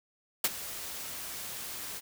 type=noise with ADSR envelope; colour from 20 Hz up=white; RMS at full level=-24 dBFS; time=0.44-2.01 s; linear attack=4 ms; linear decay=38 ms; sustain=-16 dB; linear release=33 ms; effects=none